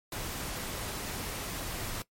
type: noise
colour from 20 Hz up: pink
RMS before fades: -37 dBFS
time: 0.12-2.02 s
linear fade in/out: 2 ms
effects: noise-tail reverb RT60 0.1 s tail -19 dB re dry + MP3 64 kbps